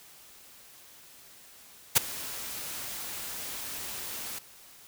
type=noise with ADSR envelope; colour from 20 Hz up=white; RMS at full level=-17 dBFS; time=1.95-4.39 s; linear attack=21 ms; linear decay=12 ms; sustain=-21 dB; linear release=8 ms; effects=white hiss -53 dBFS RMS until 4.87 s